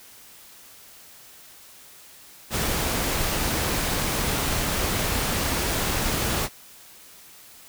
pink noise, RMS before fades -25 dBFS, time 2.5-6.49 s, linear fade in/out 50 ms, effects white hiss -48 dBFS RMS until 7.68 s

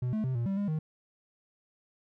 triangle tone with pitch steps, 124.6 / 216.5 / 130 / 118.2 / 194.9 / 202.7 / 156.1 Hz, B2 / A3 / C3 / A#2 / G3 / G#3 / D#3, +16 / -28 / -11 / +24 / -10 / -42 / +6 cents, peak -26 dBFS, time 0.02-0.79 s, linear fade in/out 5 ms, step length 110 ms, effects none

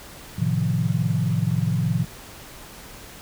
sine chord, F dominant seventh, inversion first, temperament equal, 110 / 130.81 / 155.56 / 174.61 Hz, A2 / C3 / Eb3 / F3, 0 / 0 / 0 / 0 cents, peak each -25 dBFS, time 0.38-2.05 s, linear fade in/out 10 ms, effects pink hiss -42 dBFS RMS until 3.21 s

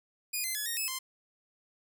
5% pulse tone with pitch steps, 2459 / 2062 / 1701 / 1855 / 2592 / 1045 Hz, D#7 / C7 / G#6 / A#6 / E7 / C6, -21 / -26 / +41 / -9 / -30 / -2 cents, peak -22 dBFS, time 0.33-0.99 s, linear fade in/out 10 ms, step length 110 ms, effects none

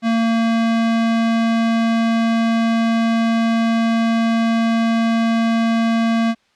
square tone, 228.1 Hz, A#3, 37 cents flat, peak -15 dBFS, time 0.02-6.35 s, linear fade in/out 50 ms, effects white hiss -59 dBFS RMS until 6.55 s + low-pass 4000 Hz 12 dB/octave

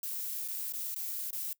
violet noise with dropouts, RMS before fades -37 dBFS, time 0.03-1.53 s, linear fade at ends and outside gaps 2 ms, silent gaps 0.48-0.484 / 0.724-0.735 / 0.945-0.961 / 1.307-1.329 s, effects noise-tail reverb RT60 0.1 s tail -22 dB re dry

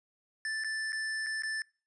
square tone with dropouts, 1760 Hz, A6, in tune, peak -33 dBFS, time 0.45-1.62 s, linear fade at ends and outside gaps 1 ms, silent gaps 0.638-0.645 / 0.922-0.929 / 1.263-1.267 / 1.422-1.434 s, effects noise-tail reverb RT60 0.4 s tail -26 dB re dry + resampled to 22050 Hz

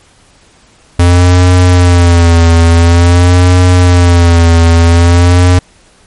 square tone with vibrato, 86.9 Hz, F2, 8 cents flat, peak -3 dBFS, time 0.99-5.59 s, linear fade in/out 5 ms, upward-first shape sine, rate 0.48 Hz, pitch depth 67 cents each way, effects pink hiss -44 dBFS RMS until 6.06 s + MP3 48 kbps

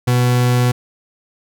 40% pulse tone, 123.47 Hz, B2, in tune, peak -11 dBFS, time 0.07-0.72 s, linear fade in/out 10 ms, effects none

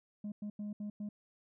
sine tone bursts at uneven times, 207.7 Hz, G#3, in tune, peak -35 dBFS, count 5, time 0.24-0.32 / 0.42-0.5 / 0.59-0.73 / 0.8-0.9 / 1-1.09 s, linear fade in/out 5 ms, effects tanh soft clip ceiling -37 dBFS

